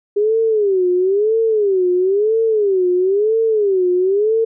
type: tone with vibrato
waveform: sine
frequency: 402.3 Hz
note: G4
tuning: 45 cents sharp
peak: -12 dBFS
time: 0.16-4.45 s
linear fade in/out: 10 ms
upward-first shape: sine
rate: 1 Hz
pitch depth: 200 cents each way
effects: none